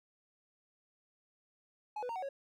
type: tone with pitch steps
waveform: triangle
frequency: 846 / 494.8 / 923 / 747 / 551 Hz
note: G#5 / B4 / A#5 / F#5 / C#5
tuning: +32 / +3 / -17 / +16 / -11 cents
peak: -35 dBFS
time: 1.96-2.29 s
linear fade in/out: 5 ms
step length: 66 ms
effects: none

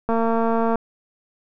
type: click train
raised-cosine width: 1 ms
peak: -9 dBFS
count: 153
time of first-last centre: 0.09-0.757 s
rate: 228 Hz
effects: none

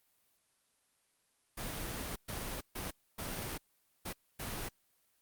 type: noise bursts at uneven times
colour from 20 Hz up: pink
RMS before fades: -40 dBFS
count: 6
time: 1.57-2.16 / 2.28-2.61 / 2.75-2.91 / 3.18-3.58 / 4.05-4.13 / 4.39-4.69 s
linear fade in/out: 10 ms
effects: white hiss -74 dBFS RMS until 5.21 s + Opus 32 kbps

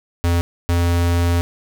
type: tone pair in turn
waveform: square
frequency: 85.9 / 86.2 Hz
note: F2 / F2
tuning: -28 / -22 cents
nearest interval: unison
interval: 6 cents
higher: second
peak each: -15 / -15 dBFS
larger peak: neither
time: 0.24-0.41 / 0.69-1.41 s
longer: second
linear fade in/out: 0 ms
effects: none

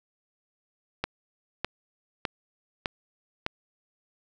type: click train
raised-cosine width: 0.3 ms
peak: -11 dBFS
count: 5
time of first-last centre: 1.04-3.464 s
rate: 1.65 Hz
effects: none

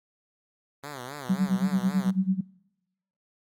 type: tone with vibrato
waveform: 5% pulse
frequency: 134.5 Hz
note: C3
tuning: 48 cents sharp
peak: -25 dBFS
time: 0.83-2.11 s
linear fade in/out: 10 ms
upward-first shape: sine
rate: 3.8 Hz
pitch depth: 170 cents each way
type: tone with tremolo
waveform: sine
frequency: 189 Hz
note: F#3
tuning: 37 cents sharp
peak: -18 dBFS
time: 1.29-2.41 s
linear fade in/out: 10 ms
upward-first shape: sine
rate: 9.1 Hz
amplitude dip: 95%
effects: noise-tail reverb RT60 0.9 s tail -24 dB re dry + MP3 96 kbps

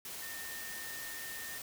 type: tone in noise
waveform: sine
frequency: 1823 Hz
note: A#6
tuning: 39 cents flat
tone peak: -45 dBFS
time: 0.22-1.58 s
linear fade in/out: 2 ms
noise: white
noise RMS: -44 dBFS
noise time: 0.05-1.62 s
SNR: -4 dB
effects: none

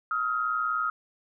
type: tone pair together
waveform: sine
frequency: 1268 / 1388.1 Hz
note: D#6 / F6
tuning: +32 / -11 cents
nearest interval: major second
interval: 157 cents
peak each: -27 / -29 dBFS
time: 0.11-0.9 s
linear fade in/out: 2 ms
effects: none

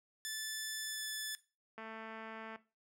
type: tone with pitch glide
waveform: 10% pulse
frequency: 1750 to 1738.9 Hz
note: A6 to A6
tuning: -10 to -21 cents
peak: -30 dBFS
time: 0.25-1.35 s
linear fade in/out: 0 ms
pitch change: -11 cents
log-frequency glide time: 0.82-1.05 s
type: click train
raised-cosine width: 0.5 ms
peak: -33 dBFS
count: 174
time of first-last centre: 1.78-2.559 s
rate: 222 Hz
effects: noise-tail reverb RT60 0.3 s tail -17 dB re dry + high-pass 150 Hz 12 dB/octave

